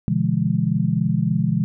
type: chord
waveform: sine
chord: B diminished seventh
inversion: none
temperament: equal with one note detuned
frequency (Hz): 123.47 / 146.83 / 170.33 / 207.7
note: B2 / D3 / F3 / Ab3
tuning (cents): 0 / 0 / -43 / 0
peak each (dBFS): -24 / -23 / -21 / -23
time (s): 0.08-1.64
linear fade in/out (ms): 0
effects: none